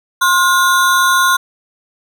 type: ring-modulated tone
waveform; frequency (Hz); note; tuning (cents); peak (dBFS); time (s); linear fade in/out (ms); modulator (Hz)
square; 1244.5; D#6; 0; -7; 0.21-1.37; 10; 188
effects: none